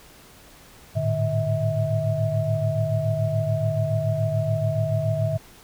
sine tone cluster, 106.1 / 113.1 / 149.6 / 646 Hz, G#2 / A2 / D3 / E5, +38 / +48 / +32 / -35 cents, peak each -26 dBFS, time 0.95-5.38 s, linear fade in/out 20 ms, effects pink hiss -49 dBFS RMS until 5.63 s

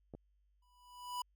clicks, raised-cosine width 2 ms, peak -35 dBFS, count 2, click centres 0.138 / 0.15 s
square tone with exponential growth, 986 Hz, B5, 3 cents flat, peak -36 dBFS, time 0.62-1.22 s, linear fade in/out 5 ms, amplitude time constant 130 ms
effects added 50 Hz sine -70 dBFS peak until 1.35 s

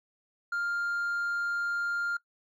sine tone with hard clipping, 1400 Hz, F6, 4 cents sharp, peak -29 dBFS, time 0.52-2.17 s, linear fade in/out 5 ms, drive 2 dB, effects noise-tail reverb RT60 0.1 s tail -21 dB re dry

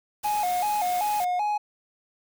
white noise, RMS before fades -37 dBFS, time 0.23-1.25 s, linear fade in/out 10 ms
triangle tone with vibrato, 776 Hz, G5, 18 cents flat, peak -21 dBFS, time 0.24-1.58 s, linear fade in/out 10 ms, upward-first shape square, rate 2.6 Hz, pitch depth 130 cents each way
effects none

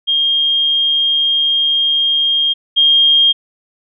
sine tone pair in turn, 3224 / 3224 Hz, G7 / G7, +48 / +48 cents, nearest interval unison, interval 0 cents, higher neither, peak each -11 / -7 dBFS, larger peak second, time 0.07-2.54 / 2.76-3.33 s, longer first, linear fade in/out 20 ms, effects none

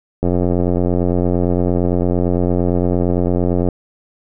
click train, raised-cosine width 2 ms, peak -4 dBFS, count 308, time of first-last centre 0.23-3.687 s, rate 88.8 Hz, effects none

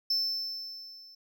triangle tone with level ramp, 5300 Hz, E8, 9 cents sharp, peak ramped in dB -23 to -49 dBFS, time 0.1-1.15 s, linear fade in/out 5 ms, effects none

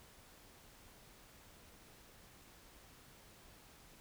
silence, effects pink hiss -61 dBFS RMS until 4 s

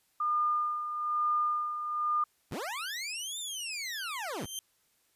sine tone with tremolo, 1211 Hz, D#6, 47 cents flat, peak -25 dBFS, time 0.2-2.24 s, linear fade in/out 5 ms, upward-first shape sine, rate 1.1 Hz, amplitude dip 60%
20% pulse linear two-way sweep, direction up then down, 57 to 3650 to 57 Hz, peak -30 dBFS, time 2.51-4.46 s, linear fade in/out 10 ms, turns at 3.39 s
15% pulse tone with exponential growth, 3136 Hz, G7, in tune, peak -26 dBFS, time 4.13-4.59 s, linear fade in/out 1 ms, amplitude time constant 100 ms
effects white hiss -71 dBFS RMS until 5.15 s + resampled to 32000 Hz

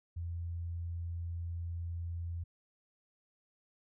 sine tone, 85.1 Hz, F2, 44 cents flat, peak -36 dBFS, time 0.16-2.44 s, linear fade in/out 10 ms, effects none

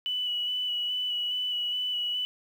sine tone with vibrato, 2960 Hz, F#7, in tune, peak -27 dBFS, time 0.06-2.25 s, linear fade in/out 0 ms, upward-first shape square, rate 2.4 Hz, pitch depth 15 cents each way, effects 9-bit

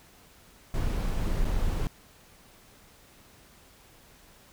brown noise with dropouts, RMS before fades -27 dBFS, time 0.74-1.87 s, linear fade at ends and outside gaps 1 ms, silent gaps 1.446-1.451 s, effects pink hiss -56 dBFS RMS until 4.52 s

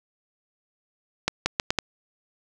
accelerating click train, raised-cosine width 0.2 ms, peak -4 dBFS, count 5, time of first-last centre 1.28-1.787 s, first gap 180 ms, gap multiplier 0.77, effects none

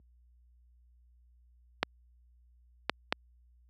clicks, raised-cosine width 0.3 ms, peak -9 dBFS, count 3, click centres 1.83 / 2.896 / 3.125 s, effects added 60 Hz sine -39 dBFS peak until 3.69 s + high-pass 200 Hz 12 dB/octave

